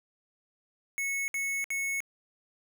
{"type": "tone bursts", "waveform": "square", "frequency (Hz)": 2200, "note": "C#7", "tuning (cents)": -14, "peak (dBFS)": -30, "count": 3, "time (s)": [0.98, 2.004], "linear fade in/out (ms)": 0, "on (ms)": 300, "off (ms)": 62, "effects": []}